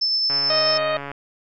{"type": "tone with tremolo", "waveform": "sine", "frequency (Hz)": 5274, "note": "E8", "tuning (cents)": 0, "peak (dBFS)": -17, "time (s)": [0.01, 0.78], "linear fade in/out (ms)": 10, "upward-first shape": "triangle", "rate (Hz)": 9.2, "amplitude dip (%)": 25}
{"type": "click train", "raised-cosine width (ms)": 0.5, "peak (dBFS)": -17, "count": 116, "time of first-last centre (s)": [0.3, 1.116], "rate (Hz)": 141}
{"type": "harmonic tone", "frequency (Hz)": 622.3, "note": "D#5", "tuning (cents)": 0, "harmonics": [1, 2, 3, 4, 5, 6, 7], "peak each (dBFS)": [-21, -27, -31, -33, -35, -37, -38], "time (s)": [0.5, 0.97], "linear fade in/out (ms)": 2}
{"effects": []}